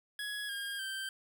25% pulse tone with pitch steps, 1674 / 1617.9 / 1563.7 Hz, G#6 / G#6 / G6, +13 / -46 / -5 cents, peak -33 dBFS, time 0.19-1.09 s, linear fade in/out 2 ms, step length 300 ms, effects none

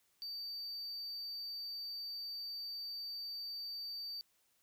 triangle tone, 4616 Hz, D8, 31 cents flat, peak -40 dBFS, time 0.22-4.21 s, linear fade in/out 0 ms, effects white hiss -75 dBFS RMS until 4.62 s

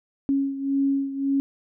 sine beating tone pair, 274.9 / 276.7 Hz, C#4 / C#4, -14 / -3 cents, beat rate 1.8 Hz, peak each -22 / -27 dBFS, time 0.29-1.4 s, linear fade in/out 0 ms, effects none

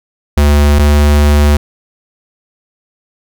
square tone pair in turn, 72.9 / 73.41 Hz, D2 / D2, -12 / 0 cents, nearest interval unison, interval 12 cents, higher second, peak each -6 dBFS, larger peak neither, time 0.37-0.79 / 0.79-1.57 s, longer second, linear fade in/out 5 ms, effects none

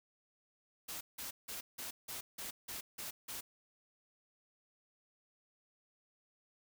white noise bursts, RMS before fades -44 dBFS, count 9, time 0.88-3.41 s, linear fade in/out 10 ms, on 130 ms, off 170 ms, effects none

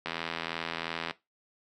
click train, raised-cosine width 0.3 ms, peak -16 dBFS, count 88, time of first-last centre 0.06-1.109 s, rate 82.9 Hz, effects noise-tail reverb RT60 0.2 s tail -17 dB re dry + high-pass 150 Hz 12 dB/octave

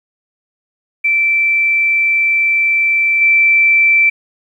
sine tone with level steps, 2334 Hz, D7, 11 cents flat, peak -10 / -7 dBFS, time 1.04-4.1 s, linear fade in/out 10 ms, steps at 3.21 s, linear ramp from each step 10 ms, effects 8-bit

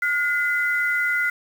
sine tone pair together, 1434 / 2032 Hz, F6 / B6, +45 / +49 cents, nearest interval tritone, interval 604 cents, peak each -22 dBFS, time 0.02-1.3 s, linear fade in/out 5 ms, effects 7-bit

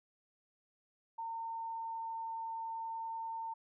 sine tone with pitch glide, 911 to 905.2 Hz, A#5 to A5, -40 to +49 cents, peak -38 dBFS, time 1.18-3.54 s, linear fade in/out 10 ms, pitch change -11 cents, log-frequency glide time 1.3-2.28 s, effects none

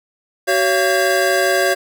square tone cluster, 377.4 / 558 / 683 / 1602 Hz, F#4 / C#5 / F5 / G6, +34 / +11 / -39 / +37 cents, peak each -20 dBFS, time 0.47-1.75 s, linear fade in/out 20 ms, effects none

